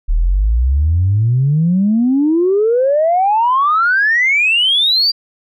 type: exponential sweep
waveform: sine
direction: up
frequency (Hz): 36.6 to 4784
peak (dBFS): -9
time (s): 0.08-5.12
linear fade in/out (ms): 20
effects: tanh soft clip ceiling -5 dBFS